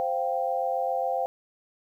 sine chord, C suspended fourth, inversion none, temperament just, 523.3 / 697.7 / 784.9 Hz, C5 / F5 / G5, 0 / -2 / +2 cents, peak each -29 dBFS, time 0-1.26 s, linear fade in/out 0 ms, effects 10-bit

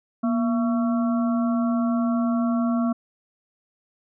harmonic tone with a mistuned harmonic, 224.5 Hz, A3, 35 cents sharp, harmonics 1 / 3 / 5 / 6, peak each -20 / -30 / -34 / -36 dBFS, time 0.23-2.93 s, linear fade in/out 10 ms, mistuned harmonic 1, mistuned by +100 cents, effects none

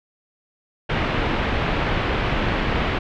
pink low-pass noise, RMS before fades -22 dBFS, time 0.89-2.99 s, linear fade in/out 10 ms, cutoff 3100 Hz, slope 24 dB/octave, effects none

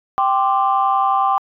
sine chord, G suspended fourth, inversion none, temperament just, 784 / 1045.3 / 1176 Hz, G5 / C6 / D6, 0 / -2 / +2 cents, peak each -16 / -19 / -18 dBFS, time 0.18-1.38 s, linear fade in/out 0 ms, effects tanh soft clip ceiling -5 dBFS

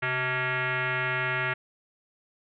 sine tone with frequency modulation, 132.1 Hz, C3, 17 cents sharp, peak -25 dBFS, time 0.02-1.54 s, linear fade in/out 10 ms, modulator 510 Hz, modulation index 4.5, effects none

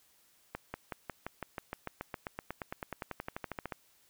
accelerating click train, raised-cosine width 0.5 ms, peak -22 dBFS, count 28, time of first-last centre 0.55-3.722 s, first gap 190 ms, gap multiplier 0.96, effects white hiss -67 dBFS RMS until 4.09 s

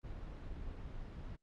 brown noise, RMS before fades -45 dBFS, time 0.03-1.37 s, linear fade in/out 20 ms, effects low-pass 4000 Hz 12 dB/octave + Opus 24 kbps

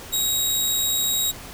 15% pulse tone, 3807 Hz, A#7, 36 cents sharp, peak -13 dBFS, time 0.12-1.32 s, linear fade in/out 20 ms, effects pink hiss -39 dBFS RMS until 1.53 s

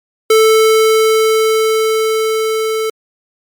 square tone with level ramp, 440 Hz, A4, in tune, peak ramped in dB -6 to -15 dBFS, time 0.3-2.9 s, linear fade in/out 5 ms, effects MP3 96 kbps

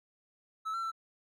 triangle tone with pitch steps, 1304 / 1350 / 1335 Hz, E6 / E6 / E6, -19 / +41 / +22 cents, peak -31 dBFS, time 0.65-0.917 s, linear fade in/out 20 ms, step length 89 ms, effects none

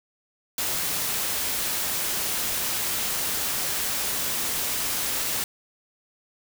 white noise, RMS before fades -27 dBFS, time 0.58-5.44 s, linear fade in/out 2 ms, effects none

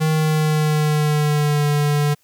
square tone with pitch glide, 156.6 to 146.96 Hz, D#3 to D3, +11 to +2 cents, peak -16 dBFS, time 0-2.15 s, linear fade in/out 20 ms, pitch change -109 cents, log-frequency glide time 0.1-1.67 s, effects white hiss -61 dBFS RMS until 2.23 s

